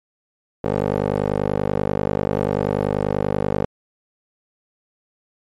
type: tone with band-pass filter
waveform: 15% pulse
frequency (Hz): 50.3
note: G1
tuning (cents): +45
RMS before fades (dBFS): -21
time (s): 0.64-3.65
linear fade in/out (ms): 5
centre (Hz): 470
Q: 1.3
effects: MP3 96 kbps